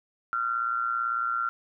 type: tone with amplitude modulation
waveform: sine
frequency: 1373 Hz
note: F6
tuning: 30 cents flat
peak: -22 dBFS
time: 0.33-1.49 s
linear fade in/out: 0 ms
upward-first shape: sine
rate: 118 Hz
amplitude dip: 70%
effects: none